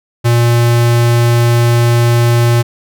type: tone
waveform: square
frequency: 118.6 Hz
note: A#2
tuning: 30 cents sharp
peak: -8 dBFS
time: 0.24-2.63 s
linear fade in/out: 20 ms
effects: none